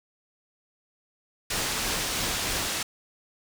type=low-pass noise; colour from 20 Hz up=white; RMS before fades=-30 dBFS; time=1.5-2.83 s; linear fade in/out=5 ms; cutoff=7200 Hz; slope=12 dB/octave
type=noise with tremolo; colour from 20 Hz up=pink; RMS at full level=-32 dBFS; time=1.51-2.68 s; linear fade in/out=10 ms; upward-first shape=triangle; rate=3.1 Hz; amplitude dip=70%
effects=none